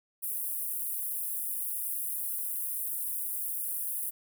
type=high-pass noise; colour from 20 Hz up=pink; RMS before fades=-34 dBFS; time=0.22-4.11 s; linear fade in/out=20 ms; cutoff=9900 Hz; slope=48 dB/octave; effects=none